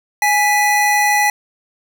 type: tone pair together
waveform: square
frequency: 830.6 / 1975.5 Hz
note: G#5 / B6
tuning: 0 / 0 cents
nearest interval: octave + minor third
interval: 1500 cents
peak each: -15 / -16 dBFS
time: 0.22-1.3 s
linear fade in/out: 2 ms
effects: none